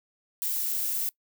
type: noise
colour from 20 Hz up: violet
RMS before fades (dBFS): -29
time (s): 0.42-1.09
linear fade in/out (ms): 0
effects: noise-tail reverb RT60 0.1 s tail -23 dB re dry